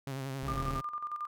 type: tone with vibrato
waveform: sawtooth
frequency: 134.5 Hz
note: C3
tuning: 48 cents sharp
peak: -32 dBFS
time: 0.07-0.81 s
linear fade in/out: 2 ms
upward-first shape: sine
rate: 11 Hz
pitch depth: 49 cents each way
type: linear two-way sweep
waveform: sawtooth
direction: down then up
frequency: 68.5 to 34.65 to 44.16 Hz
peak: -32 dBFS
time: 0.43-0.82 s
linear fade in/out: 50 ms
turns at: 0.65 s
type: clicks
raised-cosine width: 5 ms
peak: -30 dBFS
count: 2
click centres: 0.432 / 0.559 s
type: tone with tremolo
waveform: sine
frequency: 1200 Hz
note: D6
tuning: 37 cents sharp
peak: -33 dBFS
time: 0.48-1.27 s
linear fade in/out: 2 ms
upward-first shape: square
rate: 11 Hz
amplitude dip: 60%
effects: none